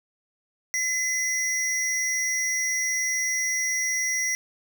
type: tone pair together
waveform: square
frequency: 2025 / 5728 Hz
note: B6 / F8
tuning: +43 / +43 cents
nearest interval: octave + tritone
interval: 1800 cents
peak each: -27 dBFS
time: 0.74-4.35 s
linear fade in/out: 0 ms
effects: none